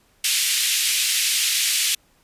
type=band-pass noise; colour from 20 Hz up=pink; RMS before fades=-21 dBFS; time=0.24-1.95 s; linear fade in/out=5 ms; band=2400 to 13000 Hz; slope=24 dB/octave; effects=pink hiss -60 dBFS RMS until 2.23 s + resampled to 32000 Hz